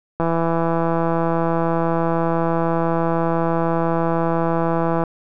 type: click train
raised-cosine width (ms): 1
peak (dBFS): -7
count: 804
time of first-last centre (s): 0.2-5.037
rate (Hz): 166
effects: none